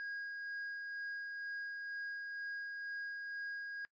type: tone with tremolo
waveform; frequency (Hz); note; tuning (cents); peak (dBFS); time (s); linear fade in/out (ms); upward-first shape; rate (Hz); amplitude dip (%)
triangle; 1637; G#6; -25; -38; 0-3.85; 0; sine; 2.1; 25
effects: noise-tail reverb RT60 0.1 s tail -20 dB re dry + resampled to 16000 Hz